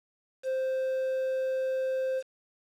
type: tone with quantisation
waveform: triangle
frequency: 523.3 Hz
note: C5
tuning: in tune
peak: -25 dBFS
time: 0.43-2.23 s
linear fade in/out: 50 ms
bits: 8
effects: low-pass 8000 Hz 12 dB/octave